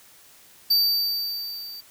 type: tone with level ramp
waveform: square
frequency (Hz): 4632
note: D8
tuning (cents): -25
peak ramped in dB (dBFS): -16 to -37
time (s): 0.7-1.81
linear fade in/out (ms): 10
effects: white hiss -52 dBFS RMS until 1.9 s